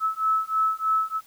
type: beating tone pair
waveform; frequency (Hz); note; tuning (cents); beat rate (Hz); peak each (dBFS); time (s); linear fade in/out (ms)
sine; 1300 / 1303.2; E6 / E6; -24 / -20; 3.2; -24; 0-1.21; 50
effects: white hiss -55 dBFS RMS until 1.26 s